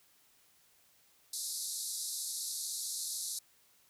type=band-pass noise; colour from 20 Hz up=white; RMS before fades=-39 dBFS; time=1.33-3.39 s; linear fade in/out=5 ms; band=3800 to 12000 Hz; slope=96 dB/octave; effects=white hiss -67 dBFS RMS until 3.89 s